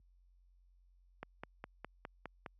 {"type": "click train", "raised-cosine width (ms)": 0.5, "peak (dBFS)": -28, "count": 7, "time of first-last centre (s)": [1.23, 2.462], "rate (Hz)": 4.87, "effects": ["added 45 Hz sine -50 dBFS peak until 2.59 s", "high-pass 100 Hz 12 dB/octave"]}